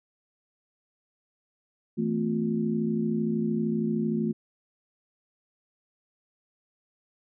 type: tone cluster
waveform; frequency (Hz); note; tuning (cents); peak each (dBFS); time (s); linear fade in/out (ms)
sine; 163.8 / 221.5 / 254.5 / 354.9; E3 / A3 / C4 / F4; -11 / +12 / -48 / +28; -32 / -26 / -35 / -32; 1.97-4.33; 20
effects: none